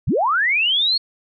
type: linear sweep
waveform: sine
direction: up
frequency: 62.5 to 4371 Hz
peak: -15 dBFS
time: 0.07-0.98 s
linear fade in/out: 10 ms
effects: none